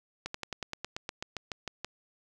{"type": "slowing click train", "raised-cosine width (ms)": 0.2, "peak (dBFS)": -18, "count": 14, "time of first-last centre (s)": [0.26, 1.846], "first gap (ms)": 84, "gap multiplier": 1.06, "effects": []}